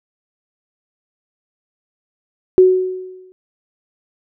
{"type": "tone with exponential decay", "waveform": "sine", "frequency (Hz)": 370.9, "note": "F#4", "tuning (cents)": 4, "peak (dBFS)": -3, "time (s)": [2.58, 3.32], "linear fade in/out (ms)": 0, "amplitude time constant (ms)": 160, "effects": []}